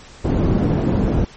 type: low-pass noise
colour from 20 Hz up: white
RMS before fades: -17 dBFS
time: 0.24-1.25 s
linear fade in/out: 10 ms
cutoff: 260 Hz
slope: 12 dB/octave
effects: pink hiss -42 dBFS RMS until 1.36 s + MP3 32 kbps